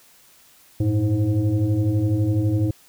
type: tone with frequency modulation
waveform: sine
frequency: 110 Hz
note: A2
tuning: in tune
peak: -17 dBFS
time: 0.8-2.71 s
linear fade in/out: 5 ms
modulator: 208 Hz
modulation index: 1.1
effects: white hiss -53 dBFS RMS until 2.88 s